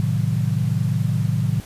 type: chord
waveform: sine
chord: A diminished seventh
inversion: none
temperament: equal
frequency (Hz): 110 / 130.81 / 155.56 / 185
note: A2 / C3 / Eb3 / Gb3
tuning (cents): 0 / 0 / 0 / 0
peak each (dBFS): -22 / -23 / -23 / -27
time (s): 0-1.6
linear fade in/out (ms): 0
effects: pink hiss -42 dBFS RMS until 1.65 s + resampled to 32000 Hz